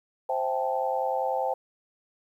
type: chord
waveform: sine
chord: A minor seventh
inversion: first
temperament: equal with one note detuned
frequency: 523.3 / 659.3 / 784 / 874.4 Hz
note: C5 / E5 / G5 / A5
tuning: 0 / 0 / 0 / -11 cents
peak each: -29 / -33 / -29 / -32 dBFS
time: 0.29-1.54 s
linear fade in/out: 5 ms
effects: 10-bit